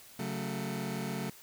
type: chord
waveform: sawtooth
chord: F# minor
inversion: second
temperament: just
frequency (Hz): 138.75 / 185 / 222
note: C#3 / F#3 / A3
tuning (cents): +2 / 0 / +16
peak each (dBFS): -35 / -34 / -34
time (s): 0.19-1.3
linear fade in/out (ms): 5
effects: white hiss -54 dBFS RMS until 1.42 s